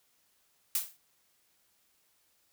blue noise with exponential decay, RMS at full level -26 dBFS, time 0.75-0.97 s, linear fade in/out 2 ms, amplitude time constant 46 ms, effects white hiss -71 dBFS RMS until 2.52 s

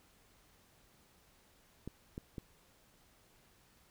clicks, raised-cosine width 3 ms, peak -29 dBFS, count 3, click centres 1.876 / 2.179 / 2.382 s, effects pink hiss -67 dBFS RMS until 3.9 s

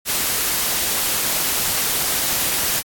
white noise, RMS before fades -20 dBFS, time 0.05-2.83 s, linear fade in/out 50 ms, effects AAC 64 kbps

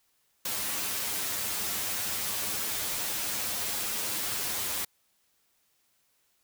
white noise with comb filter, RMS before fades -32 dBFS, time 0.45-4.85 s, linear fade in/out 5 ms, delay 9.7 ms, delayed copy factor +1, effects white hiss -71 dBFS RMS until 6.43 s

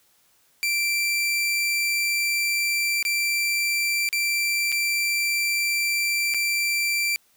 sawtooth tone with dropouts, 2349 Hz, D7, in tune, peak -18 dBFS, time 0.63-7.16 s, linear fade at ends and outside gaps 0 ms, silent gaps 3.027-3.051 / 4.089-4.128 / 4.719-4.724 / 6.339-6.345 s, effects white hiss -62 dBFS RMS until 7.36 s

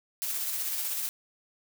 blue noise with tremolo, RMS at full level -31 dBFS, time 0.22-1.09 s, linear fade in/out 0 ms, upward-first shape square, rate 16 Hz, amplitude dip 25%, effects none

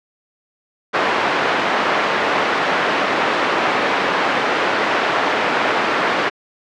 white band-pass noise, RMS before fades -18 dBFS, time 0.93-6.3 s, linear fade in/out 20 ms, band 280 to 1600 Hz, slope 12 dB/octave, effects low-pass 5000 Hz 12 dB/octave

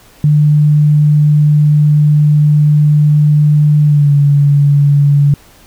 sine tone with pitch glide, 149.3 to 143.22 Hz, D3 to D3, +29 to -43 cents, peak -5 dBFS, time 0.24-5.34 s, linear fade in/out 2 ms, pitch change -72 cents, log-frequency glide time 3.84-4.12 s, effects pink hiss -43 dBFS RMS until 5.66 s

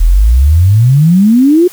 sine exponential sweep, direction up, 38.63 to 370 Hz, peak -3 dBFS, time 0-1.68 s, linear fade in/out 10 ms, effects white hiss -34 dBFS RMS until 1.72 s

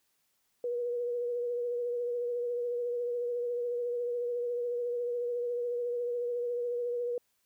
sine tone with vibrato, 482.6 Hz, B4, 40 cents flat, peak -30 dBFS, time 0.64-7.18 s, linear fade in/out 2 ms, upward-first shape triangle, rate 14 Hz, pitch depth 31 cents each way, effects white hiss -75 dBFS RMS until 7.45 s

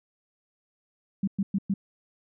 sine tone bursts, 196 Hz, G3, in tune, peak -22 dBFS, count 4, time 1.23-1.74 s, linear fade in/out 5 ms, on 45 ms, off 110 ms, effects none

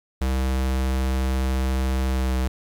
square tone with pitch glide, 65.3 to 64.44 Hz, C2 to C2, -3 to -26 cents, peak -21 dBFS, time 0.21-2.48 s, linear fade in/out 5 ms, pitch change -23 cents, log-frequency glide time 2.09-2.31 s, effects 9-bit

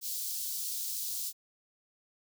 white high-pass noise, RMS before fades -36 dBFS, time 0.01-1.33 s, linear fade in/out 50 ms, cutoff 4100 Hz, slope 24 dB/octave, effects none

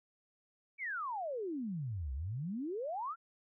sine exponential two-way sweep, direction down then up, 2349 to 62.4 to 1412 Hz, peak -36 dBFS, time 0.78-3.16 s, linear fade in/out 50 ms, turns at 2.13 s, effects none

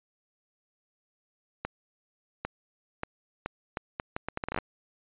accelerating click train, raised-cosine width 0.5 ms, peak -16 dBFS, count 16, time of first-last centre 1.65-4.587 s, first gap 800 ms, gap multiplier 0.73, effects resampled to 8000 Hz

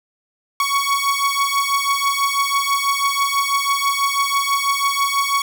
sawtooth beating tone pair, 1113 / 1119.1 Hz, C#6 / C#6, +7 / +16 cents, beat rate 6.1 Hz, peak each -16 dBFS, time 0.6-5.42 s, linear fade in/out 2 ms, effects none

